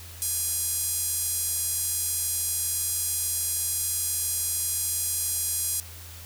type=tone with high-pass filter; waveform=5% pulse; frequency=827 Hz; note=G#5; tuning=8 cents flat; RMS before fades=-28 dBFS; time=0.22-5.8 s; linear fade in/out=0 ms; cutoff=8900 Hz; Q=0.82; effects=added 85 Hz sine -43 dBFS peak until 6.25 s + white hiss -45 dBFS RMS until 6.25 s